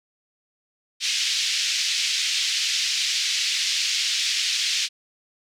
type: band-pass noise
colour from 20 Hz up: white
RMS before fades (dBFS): -24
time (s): 1-4.89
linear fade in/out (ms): 50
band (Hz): 2300 to 5700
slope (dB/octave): 24
effects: none